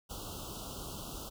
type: band-stop noise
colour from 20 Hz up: pink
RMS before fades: -43 dBFS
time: 0.09-1.3 s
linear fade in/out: 20 ms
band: 1400 to 2800 Hz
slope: 96 dB/octave
effects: none